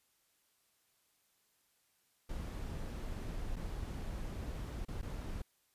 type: noise with dropouts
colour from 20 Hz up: brown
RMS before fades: -41 dBFS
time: 2.29-5.42 s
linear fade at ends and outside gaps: 5 ms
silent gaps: 3.559-3.564 / 4.851-4.883 / 5.016-5.027 s
effects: white hiss -75 dBFS RMS until 5.74 s + resampled to 32000 Hz